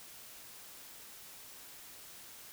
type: silence
effects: white hiss -52 dBFS RMS until 2.52 s